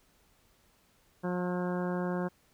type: harmonic tone with a mistuned harmonic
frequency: 179.1 Hz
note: F3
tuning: 44 cents sharp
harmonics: 1 / 2 / 3 / 4 / 5 / 6 / 7 / 8 / 9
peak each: -32 / -36 / -38 / -43 / -44 / -44 / -51 / -47 / -47 dBFS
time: 1.23-2.29 s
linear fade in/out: 20 ms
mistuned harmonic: 7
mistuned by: +60 cents
effects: pink hiss -67 dBFS RMS until 2.53 s